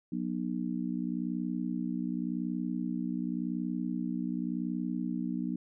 harmonic tone, 60.9 Hz, B1, 24 cents flat, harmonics 3 / 4 / 5, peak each -35 / -34 / -37 dBFS, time 0.12-5.56 s, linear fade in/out 5 ms, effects none

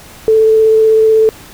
sine tone with vibrato, 440 Hz, A4, in tune, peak -5 dBFS, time 0.28-1.29 s, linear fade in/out 0 ms, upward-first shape sine, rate 16 Hz, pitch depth 9 cents each way, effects pink hiss -36 dBFS RMS until 1.53 s

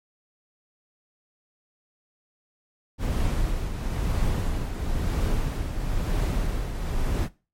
brown noise with tremolo, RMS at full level -23 dBFS, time 2.98-7.29 s, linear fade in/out 50 ms, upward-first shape triangle, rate 1 Hz, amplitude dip 55%, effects noise-tail reverb RT60 0.3 s tail -19 dB re dry + MP3 64 kbps

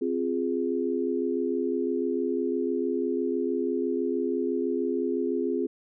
sine chord, F minor, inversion second, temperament equal, 261.6 / 349.2 / 415.3 Hz, C4 / F4 / Ab4, 0 / 0 / 0 cents, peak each -29 dBFS, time 0.01-5.67 s, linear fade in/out 10 ms, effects none

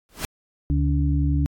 pink noise with exponential growth, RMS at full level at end -24 dBFS, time 0.09-0.25 s, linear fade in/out 0 ms, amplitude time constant 34 ms
harmonic tone, 71.3 Hz, C#2, 49 cents sharp, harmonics 1 / 2 / 4, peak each -20 / -23 / -26 dBFS, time 0.7-1.46 s, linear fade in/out 0 ms
effects AAC 64 kbps

